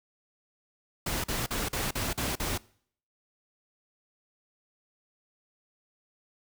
pink noise bursts, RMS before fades -31 dBFS, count 7, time 1.06-2.578 s, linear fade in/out 5 ms, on 180 ms, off 43 ms, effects noise-tail reverb RT60 0.6 s tail -23 dB re dry

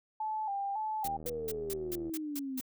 sine tone with vibrato, 830 Hz, G#5, 1 cent flat, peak -32 dBFS, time 0.2-1.17 s, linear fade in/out 5 ms, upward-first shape square, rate 1.8 Hz, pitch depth 74 cents each way
blue noise bursts, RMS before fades -39 dBFS, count 8, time 1.04-2.612 s, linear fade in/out 5 ms, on 39 ms, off 180 ms
click train, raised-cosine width 2 ms, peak -34 dBFS, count 83, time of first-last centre 1.05-2.095 s, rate 78.5 Hz
sine exponential sweep, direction down, 493.9 to 254.6 Hz, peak -35 dBFS, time 1.26-2.6 s, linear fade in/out 0 ms
effects none

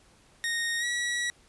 sawtooth tone with pitch glide, 1858 to 1928 Hz, A#6 to B6, -6 to -42 cents, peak -24 dBFS, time 0.44-1.3 s, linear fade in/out 0 ms, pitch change +64 cents, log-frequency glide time 0.79-0.85 s, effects pink hiss -60 dBFS RMS until 1.48 s + resampled to 24000 Hz

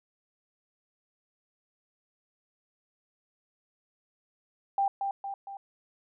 sine tone with echo, 791 Hz, G5, 15 cents sharp, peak -23 dBFS, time 4.78-4.88 s, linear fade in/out 2 ms, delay 230 ms, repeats 3, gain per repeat -5 dB, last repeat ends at 5.57 s, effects none

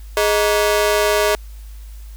sawtooth ring-modulated tone, 522 Hz, C5, 4 cents flat, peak -7 dBFS, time 0.17-1.35 s, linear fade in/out 0 ms, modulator 104 Hz, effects added 52 Hz sine -32 dBFS peak until 2.16 s + white hiss -50 dBFS RMS until 2.16 s

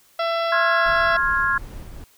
harmonic tone, 669 Hz, E5, 25 cents sharp, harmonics 1 / 2 / 3 / 4 / 5 / 6 / 7 / 8, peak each -22 / -25 / -33 / -36 / -34 / -39 / -41 / -40 dBFS, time 0.19-1.17 s, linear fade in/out 5 ms
sine chord, F minor, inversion second, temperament equal with one note detuned, 1066.6 / 1396.9 / 1661.2 Hz, C6 / F6 / Ab6, +33 / 0 / 0 cents, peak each -23 / -22 / -21 dBFS, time 0.52-1.58 s, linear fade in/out 5 ms
brown noise with tremolo, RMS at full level -34 dBFS, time 0.86-2.04 s, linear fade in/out 0 ms, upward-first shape triangle, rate 2.6 Hz, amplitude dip 35%
effects white hiss -56 dBFS RMS until 2.17 s

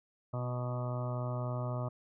harmonic tone with a mistuned harmonic, 123.7 Hz, B2, 3 cents sharp, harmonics 1 / 2 / 3 / 4 / 5 / 6 / 7 / 8 / 9 / 10, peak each -34 / -45 / -48 / -49 / -41 / -52 / -50 / -51 / -48 / -48 dBFS, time 0.33-1.89 s, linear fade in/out 10 ms, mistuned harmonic 3, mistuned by -16 cents, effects none

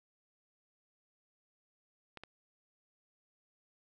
clicks, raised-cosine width 0.3 ms, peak -30 / -30 dBFS, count 2, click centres 2.173 / 2.236 s, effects none

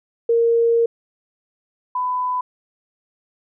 sine tone pair in turn, 464.3 / 1000.1 Hz, A#4 / B5, -7 / +21 cents, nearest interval octave + minor second, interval 1328 cents, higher second, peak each -13 / -19 dBFS, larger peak first, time 0.29-0.86 / 1.95-2.41 s, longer first, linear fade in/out 5 ms, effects none

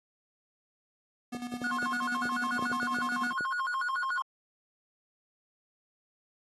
square tone with tremolo, 243.8 Hz, B3, 22 cents flat, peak -34 dBFS, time 1.32-3.33 s, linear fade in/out 10 ms, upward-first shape square, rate 10 Hz, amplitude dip 60%
clicks, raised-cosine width 2 ms, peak -25 dBFS, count 11, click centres 1.348 / 1.539 / 1.617 / 1.828 / 2.255 / 2.592 / 2.625 / 2.716 / 2.83 / 2.986 / 3.408 s
triangle tone with vibrato, 1244.5 Hz, D#6, in tune, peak -28 dBFS, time 1.64-4.22 s, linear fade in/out 2 ms, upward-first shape square, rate 6.9 Hz, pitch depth 270 cents each way
effects high-pass 150 Hz 12 dB/octave + AAC 32 kbps

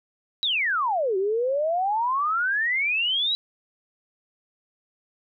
sine exponential two-way sweep, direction down then up, 3966 to 370 to 3966 Hz, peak -21 dBFS, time 0.43-3.35 s, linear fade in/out 0 ms, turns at 1.17 s, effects none

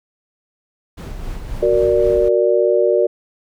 brown noise with tremolo, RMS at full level -26 dBFS, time 0.97-2.29 s, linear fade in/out 10 ms, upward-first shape sine, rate 3.8 Hz, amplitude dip 35%
sine chord, Gb augmented, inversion none, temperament equal, 370 / 466.2 / 587.3 Hz, Gb4 / Bb4 / D5, 0 / 0 / 0 cents, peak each -16 dBFS, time 1.62-3.07 s, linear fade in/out 10 ms
effects none

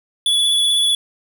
square tone with vibrato, 3421 Hz, A7, 49 cents flat, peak -14 dBFS, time 0.26-0.95 s, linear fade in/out 2 ms, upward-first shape triangle, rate 16 Hz, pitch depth 27 cents each way, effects none

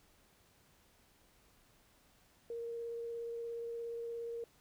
sine tone with vibrato, 466.2 Hz, A#4, in tune, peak -39 dBFS, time 2.5-4.44 s, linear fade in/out 2 ms, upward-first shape sine, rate 17 Hz, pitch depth 9 cents each way, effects pink hiss -68 dBFS RMS until 4.6 s

